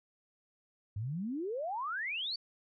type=exponential sweep; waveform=sine; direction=up; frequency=96 to 4665 Hz; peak=-34 dBFS; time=0.96-2.36 s; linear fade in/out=5 ms; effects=none